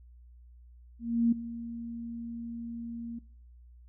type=tone with ADSR envelope; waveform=sine; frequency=233.1 Hz; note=A#3; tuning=in tune; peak=-20 dBFS; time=0.99-3.19 s; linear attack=330 ms; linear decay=8 ms; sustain=-16 dB; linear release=7 ms; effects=noise-tail reverb RT60 0.5 s tail -21 dB re dry + added 60 Hz sine -51 dBFS peak until 3.88 s